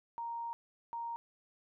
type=tone bursts at uneven times; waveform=sine; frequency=932.3 Hz; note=A#5; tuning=in tune; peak=-37 dBFS; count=2; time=0.18-0.53 / 0.93-1.16 s; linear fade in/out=0 ms; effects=none